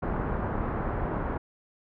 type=low-pass noise; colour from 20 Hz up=pink; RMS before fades=-30 dBFS; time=0.02-1.38 s; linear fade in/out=10 ms; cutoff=1400 Hz; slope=24 dB/octave; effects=none